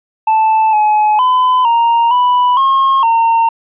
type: tone with pitch steps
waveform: triangle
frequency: 878 / 849 / 1011 / 931 / 988 / 1078 / 915 Hz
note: A5 / G#5 / B5 / A#5 / B5 / C#6 / A#5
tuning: -4 / +38 / +40 / -2 / 0 / -49 / -32 cents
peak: -6 dBFS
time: 0.27-3.49 s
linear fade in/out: 5 ms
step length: 460 ms
effects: resampled to 8000 Hz